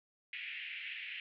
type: band-pass noise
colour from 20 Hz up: white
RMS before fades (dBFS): -44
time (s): 0.33-1.2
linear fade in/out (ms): 2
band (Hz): 1900 to 2900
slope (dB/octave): 48
effects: none